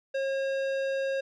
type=tone with tanh clipping; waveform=sine; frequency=541 Hz; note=C#5; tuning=42 cents flat; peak=-29 dBFS; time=0.14-1.21 s; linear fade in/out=10 ms; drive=15 dB; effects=none